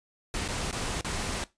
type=noise with dropouts; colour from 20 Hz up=pink; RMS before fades=-32 dBFS; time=0.34-1.44 s; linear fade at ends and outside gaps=1 ms; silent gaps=0.479-0.486 / 0.712-0.727 / 1.01-1.046 s; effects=noise-tail reverb RT60 0.2 s tail -18 dB re dry + resampled to 22050 Hz